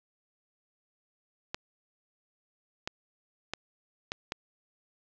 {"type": "clicks", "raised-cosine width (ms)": 0.2, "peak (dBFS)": -15, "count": 5, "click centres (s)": [1.545, 2.875, 3.536, 4.119, 4.321], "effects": ["low-pass 6000 Hz 12 dB/octave", "9-bit"]}